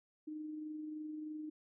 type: tone with amplitude modulation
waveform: sine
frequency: 306.9 Hz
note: D#4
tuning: 24 cents flat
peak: -40 dBFS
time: 0.27-1.5 s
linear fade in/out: 10 ms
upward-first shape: sine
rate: 23.2 Hz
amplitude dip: 30%
effects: none